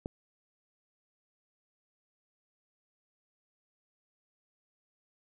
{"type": "click", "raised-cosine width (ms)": 2, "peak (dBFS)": -22, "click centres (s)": 0.059, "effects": []}